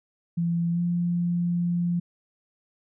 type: tone with pitch glide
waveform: sine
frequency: 169.8 to 173.67 Hz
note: F3 to F3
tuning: -48 to -9 cents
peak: -22 dBFS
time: 0.37-2 s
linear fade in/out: 10 ms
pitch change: +39 cents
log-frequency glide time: 0.72-0.8 s
effects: none